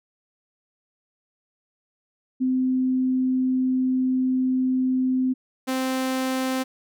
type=tone pair in turn; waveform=sine / sawtooth; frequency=257.6 / 260.6 Hz; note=C4 / C4; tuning=-27 / -7 cents; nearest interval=unison; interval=20 cents; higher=second; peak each=-19 dBFS; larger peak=neither; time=2.4-5.34 / 5.67-6.64 s; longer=first; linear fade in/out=20 ms; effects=none